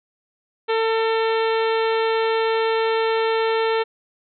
harmonic tone, 448.4 Hz, A4, 33 cents sharp, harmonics 1 / 2 / 3 / 4 / 5 / 6 / 7 / 8 / 9, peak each -19 / -25 / -29 / -31 / -33 / -35 / -36 / -37 / -38 dBFS, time 0.68-3.84 s, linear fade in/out 20 ms, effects none

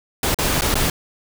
pink noise with dropouts, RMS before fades -19 dBFS, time 0.23-0.9 s, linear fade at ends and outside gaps 2 ms, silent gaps 0.345-0.387 / 0.61-0.619 / 0.743-0.754 s, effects none

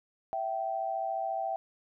sine tone pair together, 660 / 774.2 Hz, E5 / G5, +2 / -22 cents, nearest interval minor third, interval 276 cents, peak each -34 / -32 dBFS, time 0.33-1.56 s, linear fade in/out 0 ms, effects none

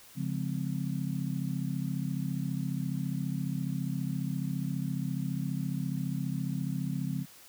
sine chord, Db major seventh, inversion none, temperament just, 138.59 / 173.24 / 207.9 / 259.9 Hz, Db3 / F3 / Ab3 / C4, 0 / -14 / +2 / -11 cents, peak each -34 / -34 / -39 / -38 dBFS, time 0.15-7.26 s, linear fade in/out 50 ms, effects white hiss -54 dBFS RMS until 7.48 s

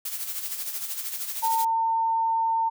blue noise with tremolo, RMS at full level -30 dBFS, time 0.05-1.65 s, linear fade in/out 5 ms, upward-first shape sine, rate 13 Hz, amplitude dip 55%
sine tone, 905 Hz, A5, 48 cents sharp, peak -21 dBFS, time 1.42-2.7 s, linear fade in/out 20 ms
effects none

